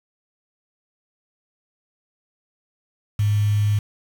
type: tone with quantisation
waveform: sine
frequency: 104.1 Hz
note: G#2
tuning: 5 cents sharp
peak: -16 dBFS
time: 3.19-3.79 s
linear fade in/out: 5 ms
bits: 6
effects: none